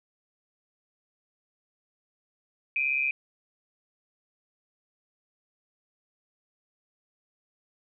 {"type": "tone pair together", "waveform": "sine", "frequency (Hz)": [2378, 2515], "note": ["D7", "D#7"], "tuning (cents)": [21, 18], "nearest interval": "minor second", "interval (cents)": 97, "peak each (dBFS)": [-27, -27], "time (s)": [2.76, 3.11], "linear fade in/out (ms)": 2, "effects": []}